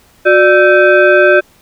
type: tone with frequency modulation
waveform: sine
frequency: 593 Hz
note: D5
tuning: 17 cents sharp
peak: -4 dBFS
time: 0.25-1.41 s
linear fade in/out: 20 ms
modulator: 959 Hz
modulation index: 1.3
effects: pink hiss -48 dBFS RMS until 1.61 s